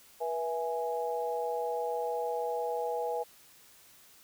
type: chord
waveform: sine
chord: E major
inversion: second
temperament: equal with one note detuned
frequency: 485.7 / 659.3 / 830.6 Hz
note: B4 / E5 / G#5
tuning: -29 / 0 / 0 cents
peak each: -33 / -37 / -35 dBFS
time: 0.2-3.24 s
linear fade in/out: 20 ms
effects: white hiss -58 dBFS RMS until 4.23 s